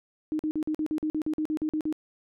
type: tone bursts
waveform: sine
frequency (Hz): 308.9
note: D#4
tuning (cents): -12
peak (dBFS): -25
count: 14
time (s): 0.32-1.926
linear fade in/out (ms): 0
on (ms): 72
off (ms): 46
effects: none